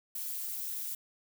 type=noise with amplitude modulation; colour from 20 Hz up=violet; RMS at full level=-34 dBFS; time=0.15-0.95 s; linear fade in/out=5 ms; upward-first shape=sine; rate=221 Hz; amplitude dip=80%; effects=none